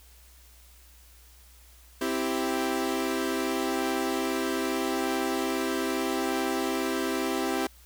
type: chord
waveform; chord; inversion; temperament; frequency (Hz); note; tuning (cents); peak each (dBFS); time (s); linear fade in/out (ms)
sawtooth; C major; none; equal; 261.6 / 329.6 / 392; C4 / E4 / G4; 0 / 0 / 0; -27; 2.01-7.67; 5
effects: added 60 Hz sine -53 dBFS peak until 7.85 s + white hiss -57 dBFS RMS until 7.85 s